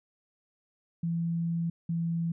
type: tone pair in turn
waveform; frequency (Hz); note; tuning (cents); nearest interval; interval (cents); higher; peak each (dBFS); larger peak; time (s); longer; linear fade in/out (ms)
sine; 167.9 / 167.29; E3 / E3; +32 / +26; unison; 6; first; -27; neither; 1.03-1.7 / 1.89-2.32; first; 5
effects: none